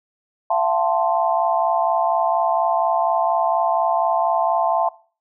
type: chord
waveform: sine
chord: F# half-diminished seventh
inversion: third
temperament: equal with one note detuned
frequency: 675.8 / 740 / 880 / 1046.5 Hz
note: E5 / F#5 / A5 / C6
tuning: +43 / 0 / 0 / 0 cents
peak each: -20 / -23 / -21 / -24 dBFS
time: 0.5-4.89 s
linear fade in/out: 5 ms
effects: noise-tail reverb RT60 0.4 s tail -20 dB re dry